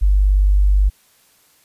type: tone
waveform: sine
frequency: 49.19 Hz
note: G1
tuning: 7 cents sharp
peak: -10 dBFS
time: 0.01-0.9 s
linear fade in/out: 20 ms
effects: white hiss -55 dBFS RMS until 1.64 s + resampled to 32000 Hz